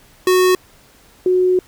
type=tone pair in turn; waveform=square / sine; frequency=368.1 / 366.5 Hz; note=F#4 / F#4; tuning=-9 / -16 cents; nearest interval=unison; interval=7 cents; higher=first; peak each=-11 dBFS; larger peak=neither; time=0.27-0.55 / 1.26-1.59 s; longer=second; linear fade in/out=2 ms; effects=pink hiss -49 dBFS RMS until 1.67 s